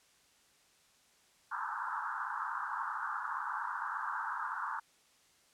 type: band-pass noise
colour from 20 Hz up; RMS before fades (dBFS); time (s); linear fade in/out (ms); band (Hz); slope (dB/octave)
pink; -38; 1.51-4.8; 10; 860 to 1600; 96
effects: white hiss -67 dBFS RMS until 5.53 s + low-pass 9000 Hz 12 dB/octave